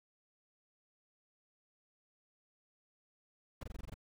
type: noise bursts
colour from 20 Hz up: brown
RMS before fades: -43 dBFS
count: 8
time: 3.61-3.942 s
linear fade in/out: 5 ms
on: 24 ms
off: 20 ms
effects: none